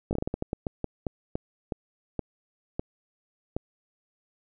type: slowing click train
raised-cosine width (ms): 2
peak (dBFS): -15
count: 17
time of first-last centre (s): 0.11-3.565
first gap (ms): 19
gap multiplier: 1.28
effects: none